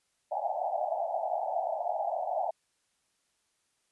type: band-pass noise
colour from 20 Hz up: pink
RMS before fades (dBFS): -32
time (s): 0.31-2.51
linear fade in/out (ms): 10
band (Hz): 610 to 840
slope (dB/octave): 96
effects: white hiss -75 dBFS RMS until 3.91 s + resampled to 24000 Hz